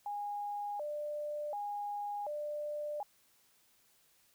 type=tone with vibrato; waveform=sine; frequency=698.5 Hz; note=F5; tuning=in tune; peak=-36 dBFS; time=0.06-3.03 s; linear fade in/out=2 ms; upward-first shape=square; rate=0.68 Hz; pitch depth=280 cents each way; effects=white hiss -69 dBFS RMS until 4.34 s